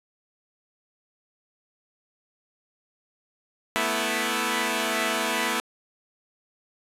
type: chord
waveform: 5% pulse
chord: A suspended second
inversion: none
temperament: equal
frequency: 220 / 246.9 / 329.6 Hz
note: A3 / B3 / E4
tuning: 0 / 0 / 0 cents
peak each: -17 dBFS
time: 3.76-5.6 s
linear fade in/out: 0 ms
effects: resampled to 32000 Hz